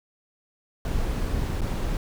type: noise with dropouts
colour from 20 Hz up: brown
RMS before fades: -26 dBFS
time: 0.85-1.97 s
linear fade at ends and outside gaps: 1 ms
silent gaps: 1.608-1.617 s
effects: none